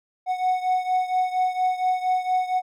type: beating tone pair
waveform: triangle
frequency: 737 / 741.3 Hz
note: F#5 / F#5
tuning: -7 / +3 cents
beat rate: 4.3 Hz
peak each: -20 / -24 dBFS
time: 0.26-2.62 s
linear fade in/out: 50 ms
effects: none